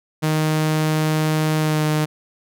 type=tone with pitch glide; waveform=sawtooth; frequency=155.56 to 153.24 Hz; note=D#3 to D#3; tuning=0 to -26 cents; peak=-13 dBFS; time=0.22-2.06 s; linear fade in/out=20 ms; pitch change=-26 cents; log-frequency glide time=1.59-1.83 s; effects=none